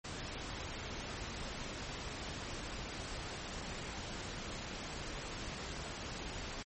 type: noise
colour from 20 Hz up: pink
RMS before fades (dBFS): -43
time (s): 0.04-6.63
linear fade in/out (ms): 10
effects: low-pass 11000 Hz 12 dB/octave + MP3 32 kbps